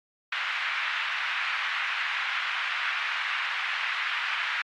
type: band-pass noise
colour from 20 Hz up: white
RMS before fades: -30 dBFS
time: 0.32-4.62 s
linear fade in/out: 5 ms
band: 1200 to 2600 Hz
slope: 24 dB/octave
effects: AAC 48 kbps